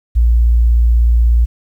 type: tone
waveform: sine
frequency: 58.27 Hz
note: A#1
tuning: in tune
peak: -7 dBFS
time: 0.15-1.46 s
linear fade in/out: 20 ms
effects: 8-bit